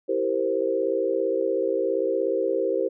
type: chord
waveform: sine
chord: C dominant seventh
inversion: first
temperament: equal with one note detuned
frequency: 329.6 / 390.4 / 466.2 / 523.3 Hz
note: E4 / G4 / Bb4 / C5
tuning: 0 / -7 / 0 / 0 cents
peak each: -30 / -26 / -27 / -26 dBFS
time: 0.08-2.89 s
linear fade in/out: 20 ms
effects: none